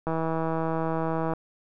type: click train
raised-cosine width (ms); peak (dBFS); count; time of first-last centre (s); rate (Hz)
1; -15; 206; 0.07-1.335; 162
effects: none